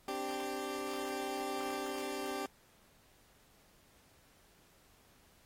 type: chord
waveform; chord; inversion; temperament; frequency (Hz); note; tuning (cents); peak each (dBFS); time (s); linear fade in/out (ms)
20% pulse; C suspended second; none; equal; 261.6 / 293.7 / 392; C4 / D4 / G4; 0 / 0 / 0; -39 / -38 / -34; 0.08-2.46; 2
effects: pink hiss -66 dBFS RMS until 5.45 s + AAC 48 kbps

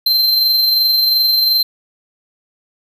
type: tone with amplitude modulation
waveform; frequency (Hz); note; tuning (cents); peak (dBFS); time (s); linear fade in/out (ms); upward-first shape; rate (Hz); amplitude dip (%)
square; 4121; C8; -27; -10; 0.06-1.63; 5; sine; 22.8; 30
effects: none

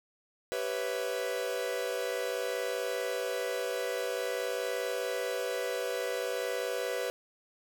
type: chord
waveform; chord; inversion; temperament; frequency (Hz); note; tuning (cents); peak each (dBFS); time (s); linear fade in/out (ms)
45% pulse; C# half-diminished seventh; second; equal with one note detuned; 389.5 / 493.9 / 554.4 / 659.3; G4 / B4 / C#5 / E5; -11 / 0 / 0 / 0; -39 / -34 / -38 / -40; 0.52-7.1; 0
effects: none

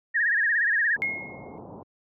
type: tone with vibrato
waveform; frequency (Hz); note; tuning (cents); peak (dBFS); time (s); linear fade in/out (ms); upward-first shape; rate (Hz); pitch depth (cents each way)
sine; 1757; A6; -3; -20; 0.14-0.97; 20; sine; 17; 130
type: low-pass noise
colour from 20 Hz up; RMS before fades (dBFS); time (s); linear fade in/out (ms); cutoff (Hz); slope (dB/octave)
pink; -39; 0.96-1.83; 2; 990; 48
type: tone with exponential decay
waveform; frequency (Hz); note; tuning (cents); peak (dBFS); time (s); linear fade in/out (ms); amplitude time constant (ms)
sine; 2155; C#7; -49; -21; 1.02-1.58; 0; 120
effects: high-pass 150 Hz 12 dB/octave

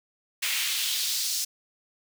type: noise with high-pass filter sweep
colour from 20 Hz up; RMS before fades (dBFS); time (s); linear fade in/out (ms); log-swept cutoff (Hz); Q
pink; -28; 0.42-1.45; 10; 2300 to 5400; 1.8
effects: none

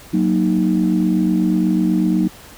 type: chord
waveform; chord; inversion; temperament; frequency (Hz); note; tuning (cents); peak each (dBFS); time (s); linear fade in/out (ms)
sine; D# minor; first; equal; 185 / 233.1 / 311.1; F#3 / A#3 / D#4; 0 / 0 / 0; -16 / -19 / -17; 0.13-2.28; 10
effects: tanh soft clip ceiling -6 dBFS + pink hiss -41 dBFS RMS until 2.57 s

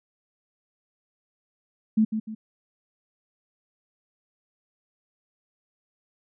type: tone with echo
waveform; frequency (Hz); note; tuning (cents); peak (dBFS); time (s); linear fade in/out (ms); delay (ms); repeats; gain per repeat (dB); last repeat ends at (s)
sine; 218.3; A3; -13; -16; 1.97-2.05; 10; 150; 2; -8; 2.35
effects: none

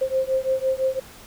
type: beating tone pair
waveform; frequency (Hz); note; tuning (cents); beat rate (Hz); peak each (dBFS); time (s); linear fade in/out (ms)
sine; 523.3 / 529.2; C5 / C5; 0 / +20; 5.9; -23; 0.01-1; 10
effects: pink hiss -45 dBFS RMS until 1.26 s

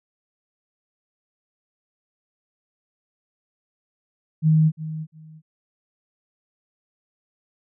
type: tone with echo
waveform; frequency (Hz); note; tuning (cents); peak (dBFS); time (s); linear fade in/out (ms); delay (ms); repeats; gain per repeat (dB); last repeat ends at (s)
sine; 157; D#3; +16; -13; 4.42-4.72; 50; 350; 2; -14; 5.42
effects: none

